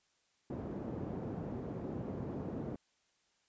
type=band-pass noise; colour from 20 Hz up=pink; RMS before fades=-41 dBFS; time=0.5-2.76 s; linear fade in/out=5 ms; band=120 to 450 Hz; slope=12 dB/octave; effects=white hiss -75 dBFS RMS until 3.48 s + resampled to 16000 Hz